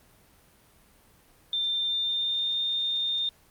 sine tone with pitch glide, 3583 to 3633 Hz, A7 to A#7, +31 to -45 cents, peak -25 dBFS, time 1.53-3.29 s, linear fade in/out 2 ms, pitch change +24 cents, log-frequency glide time 1.67-2.59 s, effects pink hiss -59 dBFS RMS until 3.5 s + Opus 32 kbps

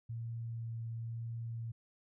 sine tone with vibrato, 115.1 Hz, A#2, 22 cents flat, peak -38 dBFS, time 0.09-1.72 s, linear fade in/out 10 ms, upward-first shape sine, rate 1 Hz, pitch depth 9 cents each way, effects none

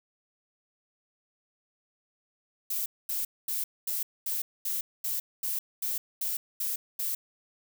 violet noise bursts, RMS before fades -31 dBFS, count 12, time 2.7-7.15 s, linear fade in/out 5 ms, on 160 ms, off 230 ms, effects none

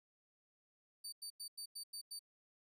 25% pulse tone bursts, 4600 Hz, D8, 37 cents flat, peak -40 dBFS, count 7, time 1.04-2.193 s, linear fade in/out 10 ms, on 85 ms, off 93 ms, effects none

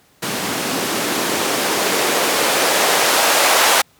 blue noise with band-pass filter sweep, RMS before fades -17 dBFS, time 0.22-3.82 s, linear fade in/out 10 ms, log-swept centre 200 to 700 Hz, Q 1.1, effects pink hiss -54 dBFS RMS until 3.99 s + high-pass 80 Hz 12 dB/octave

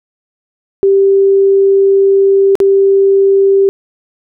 sine tone with dropouts, 392 Hz, G4, in tune, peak -5 dBFS, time 0.83-3.69 s, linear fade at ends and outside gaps 0 ms, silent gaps 2.554-2.602 s, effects none

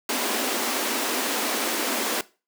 pink high-pass noise, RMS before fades -26 dBFS, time 0.09-2.21 s, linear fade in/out 2 ms, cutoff 220 Hz, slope 96 dB/octave, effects noise-tail reverb RT60 0.3 s tail -19 dB re dry

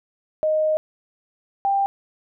sine tone pair in turn, 621 / 791.1 Hz, D#5 / G5, -3 / +16 cents, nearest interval major third, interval 419 cents, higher second, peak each -17 dBFS, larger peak neither, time 0.43-0.77 / 1.65-1.86 s, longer first, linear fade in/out 0 ms, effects none

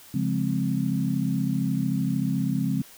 sine chord, Db major seventh, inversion none, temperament equal, 138.59 / 174.61 / 207.7 / 261.6 Hz, Db3 / F3 / Ab3 / C4, 0 / 0 / 0 / 0 cents, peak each -28 dBFS, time 0.14-2.82 s, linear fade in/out 5 ms, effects white hiss -49 dBFS RMS until 2.97 s

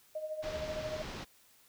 sine tone with tremolo, 620 Hz, D#5, 6 cents flat, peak -33 dBFS, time 0.15-1.02 s, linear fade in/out 5 ms, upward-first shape triangle, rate 13 Hz, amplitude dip 75%
pink low-pass noise, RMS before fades -43 dBFS, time 0.42-1.25 s, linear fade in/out 20 ms, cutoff 5700 Hz, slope 24 dB/octave
effects white hiss -64 dBFS RMS until 1.68 s

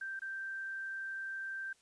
sine tone with dropouts, 1568 Hz, G6, in tune, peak -38 dBFS, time 0.01-1.73 s, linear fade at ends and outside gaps 5 ms, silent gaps 0.194-0.218 s, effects white hiss -69 dBFS RMS until 1.81 s + resampled to 22050 Hz

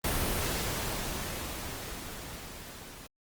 pink noise with level ramp, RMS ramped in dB -29 to -47 dBFS, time 0.04-3.07 s, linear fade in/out 5 ms, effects Opus 32 kbps

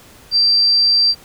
sine tone, 4699 Hz, D8, in tune, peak -10 dBFS, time 0.31-1.15 s, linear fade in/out 50 ms, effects pink hiss -44 dBFS RMS until 1.24 s

